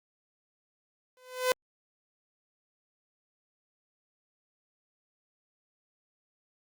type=tone with exponential growth; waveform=sawtooth; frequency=507 Hz; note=B4; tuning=45 cents sharp; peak=-17 dBFS; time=1.17-1.52 s; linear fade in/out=1 ms; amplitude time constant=74 ms; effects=Opus 48 kbps